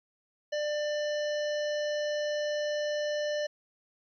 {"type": "harmonic tone", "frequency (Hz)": 595, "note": "D5", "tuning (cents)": 22, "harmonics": [1, 3, 5, 7, 9, 10], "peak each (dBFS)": [-29, -39, -43, -46, -48, -49], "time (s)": [0.52, 3.47], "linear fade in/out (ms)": 10, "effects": ["12-bit"]}